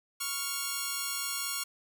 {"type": "tone pair together", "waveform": "5% pulse", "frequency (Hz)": [1108.7, 1396.9], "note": ["C#6", "F6"], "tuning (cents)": [0, 0], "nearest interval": "major third", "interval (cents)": 400, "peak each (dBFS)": -23, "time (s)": [0.2, 1.64], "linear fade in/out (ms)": 10, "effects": []}